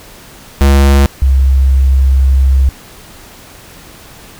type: tone pair in turn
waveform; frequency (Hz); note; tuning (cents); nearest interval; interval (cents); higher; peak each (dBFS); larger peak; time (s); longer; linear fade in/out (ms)
square / sine; 69.3 / 66.66; C#2 / C2; 0 / +33; minor second; 67; first; -5; neither; 0.61-1.06 / 1.22-2.69; second; 0
effects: pink hiss -36 dBFS RMS until 4.39 s